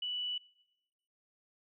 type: tone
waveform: sine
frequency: 2960 Hz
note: F#7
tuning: in tune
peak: -34 dBFS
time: 0.02-0.38 s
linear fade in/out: 5 ms
effects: noise-tail reverb RT60 1.0 s tail -23 dB re dry